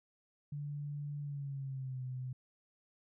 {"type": "tone with pitch glide", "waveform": "sine", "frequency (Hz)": [145.4, 128.05], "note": ["D3", "C3"], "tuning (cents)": [-17, -37], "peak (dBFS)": -38, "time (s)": [0.52, 2.33], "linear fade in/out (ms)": 5, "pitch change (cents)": -220, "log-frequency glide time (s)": [1.21, 2.02], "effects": []}